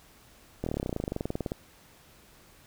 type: slowing click train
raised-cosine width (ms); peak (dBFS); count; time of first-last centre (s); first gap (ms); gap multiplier
2; -17; 24; 0.64-1.519; 24; 1.04
effects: pink hiss -57 dBFS RMS until 2.66 s